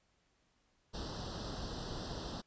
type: noise with comb filter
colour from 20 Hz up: pink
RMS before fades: -42 dBFS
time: 0.93-2.42 s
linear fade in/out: 20 ms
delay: 0.22 ms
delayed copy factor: +1
effects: pink hiss -75 dBFS RMS until 2.46 s + resampled to 16000 Hz